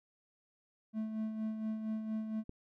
triangle tone with tremolo, 218.5 Hz, A3, 12 cents flat, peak -31 dBFS, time 0.93-2.44 s, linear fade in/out 50 ms, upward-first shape sine, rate 4.3 Hz, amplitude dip 50%
click, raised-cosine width 3 ms, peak -33 dBFS, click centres 2.494 s
effects none

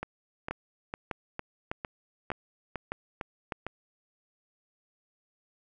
two click trains, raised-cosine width 0.5 ms, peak -19 / -17 dBFS, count 9 / 6, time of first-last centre 0.03-3.666 / 0.51-3.522 s, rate 2.2 / 1.66 Hz, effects none

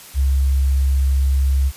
sine tone, 67.8 Hz, C#2, 38 cents flat, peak -13 dBFS, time 0.14-1.72 s, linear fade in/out 50 ms, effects white hiss -40 dBFS RMS until 1.76 s + resampled to 32000 Hz

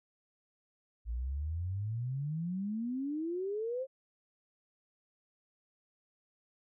sine exponential sweep, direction up, 55 to 540 Hz, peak -33 dBFS, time 1.05-3.87 s, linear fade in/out 50 ms, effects none

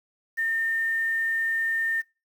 sine tone with quantisation, 1815 Hz, A#6, 47 cents flat, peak -23 dBFS, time 0.37-2.02 s, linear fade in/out 20 ms, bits 8, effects noise-tail reverb RT60 0.3 s tail -25 dB re dry

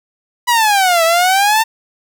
sawtooth exponential two-way sweep, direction down then up, 987.8 to 649 to 908 Hz, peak -6 dBFS, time 0.47-1.64 s, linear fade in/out 20 ms, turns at 1.04 s, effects none

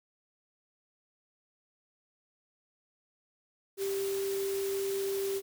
sine tone in noise, 392 Hz, G4, in tune, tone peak -30 dBFS, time 3.77-5.42 s, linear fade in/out 50 ms, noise white, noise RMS -42 dBFS, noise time 3.77-5.42 s, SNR +9 dB, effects none

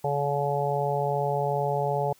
harmonic tone, 142.6 Hz, C#3, 49 cents sharp, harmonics 1 / 3 / 4 / 5 / 6, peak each -30 / -30 / -30 / -30 / -30 dBFS, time 0.04-2.13 s, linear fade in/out 5 ms, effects white hiss -59 dBFS RMS until 2.19 s

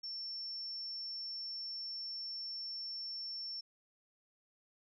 sine tone, 5420 Hz, E8, 47 cents sharp, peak -40 dBFS, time 0.03-3.61 s, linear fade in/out 10 ms, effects none

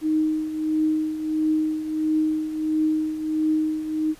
sine tone with tremolo, 311.3 Hz, D#4, 1 cent sharp, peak -17 dBFS, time 0.01-4.15 s, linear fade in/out 50 ms, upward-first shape triangle, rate 1.5 Hz, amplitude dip 70%, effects pink hiss -50 dBFS RMS until 4.19 s + resampled to 32000 Hz

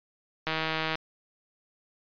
click train, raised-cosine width 0.3 ms, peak -13 dBFS, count 78, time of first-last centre 0.47-0.954 s, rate 159 Hz, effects resampled to 11025 Hz

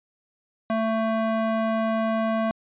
square tone with band-pass filter, 222.5 Hz, A3, 20 cents sharp, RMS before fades -24 dBFS, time 0.7-2.51 s, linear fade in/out 0 ms, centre 720 Hz, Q 0.93, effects resampled to 8000 Hz

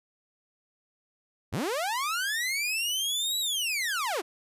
sawtooth linear two-way sweep, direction up then down, 63.6 to 3947 to 291.1 Hz, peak -24 dBFS, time 1.52-4.22 s, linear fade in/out 20 ms, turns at 3.39 s, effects resampled to 32000 Hz

